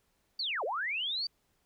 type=linear two-way sweep; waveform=sine; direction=down then up; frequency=4699 to 392 to 4699 Hz; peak=-31 dBFS; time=0.39-1.27 s; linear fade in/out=5 ms; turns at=0.64 s; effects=pink hiss -74 dBFS RMS until 1.65 s